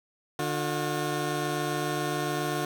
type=tone pair together; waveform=15% pulse; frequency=149.41 / 359.9 Hz; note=D3 / F#4; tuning=+30 / -48 cents; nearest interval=octave + minor third; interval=1522 cents; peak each=-24 dBFS; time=0.39-2.65 s; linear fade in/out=2 ms; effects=none